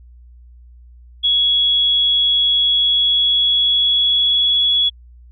sine tone with pitch glide, 3350 to 3373 Hz, G#7 to G#7, +14 to +26 cents, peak -12 dBFS, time 1.23-4.9 s, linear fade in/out 20 ms, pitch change +12 cents, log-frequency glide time 2.59-4.7 s, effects added 60 Hz sine -40 dBFS peak until 5.31 s

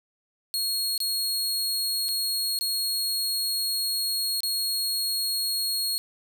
sawtooth tone with dropouts, 4302 Hz, C8, 47 cents sharp, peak -22 dBFS, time 0.54-5.98 s, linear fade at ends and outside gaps 0 ms, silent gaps 0.978-1.003 / 2.084-2.088 / 2.589-2.61 / 4.405-4.433 s, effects none

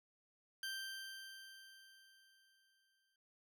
20% pulse tone with exponential decay, 1568 Hz, G6, in tune, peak -36 dBFS, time 0.63-3.16 s, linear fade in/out 2 ms, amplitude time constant 550 ms, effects none

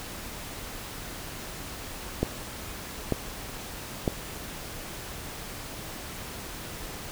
clicks, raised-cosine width 2 ms, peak -10 dBFS, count 3, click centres 2.23 / 3.123 / 4.078 s, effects pink hiss -39 dBFS RMS until 7.11 s

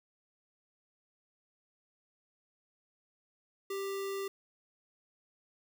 sine tone with sample-and-hold, 392 Hz, G4, in tune, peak -34 dBFS, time 3.7-4.28 s, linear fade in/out 5 ms, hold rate 1575 Hz, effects none

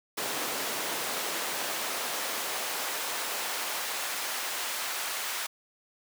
pink noise with high-pass filter sweep, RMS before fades -33 dBFS, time 0.17-5.47 s, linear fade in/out 10 ms, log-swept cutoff 380 to 1000 Hz, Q 0.71, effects none

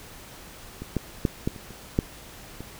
clicks, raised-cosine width 3 ms, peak -21 / -11 / -8 / -11 / -28 / -29 / -7 / -23 dBFS, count 8, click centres 0.82 / 0.967 / 1.252 / 1.475 / 1.562 / 1.707 / 1.989 / 2.606 s, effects pink hiss -45 dBFS RMS until 2.79 s

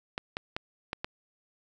clicks, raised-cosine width 0.3 ms, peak -16 dBFS, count 5, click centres 0.179 / 0.369 / 0.565 / 0.931 / 1.045 s, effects none

